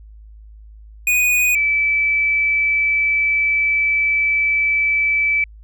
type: tone pair in turn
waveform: square / sine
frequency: 2476 / 2310 Hz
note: D#7 / D7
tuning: -9 / -29 cents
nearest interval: minor second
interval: 120 cents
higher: first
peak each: -14 dBFS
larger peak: neither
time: 1.07-1.55 / 1.55-5.44 s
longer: second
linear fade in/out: 2 ms
effects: added 53 Hz sine -38 dBFS peak until 5.63 s